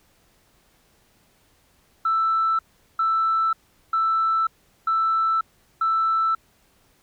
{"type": "tone bursts", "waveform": "sine", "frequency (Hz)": 1324, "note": "E6", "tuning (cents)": 7, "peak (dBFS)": -17, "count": 5, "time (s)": [2.05, 6.35], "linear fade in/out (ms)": 5, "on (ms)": 540, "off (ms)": 400, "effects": ["tanh soft clip ceiling -14 dBFS", "pink hiss -61 dBFS RMS until 7.02 s"]}